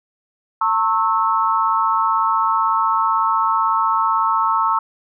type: tone cluster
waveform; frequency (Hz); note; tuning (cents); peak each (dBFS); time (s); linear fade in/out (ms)
sine; 904 / 1090 / 1308; A5 / C#6 / E6; +47 / -29 / -14; -19; 0.61-4.79; 5
effects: none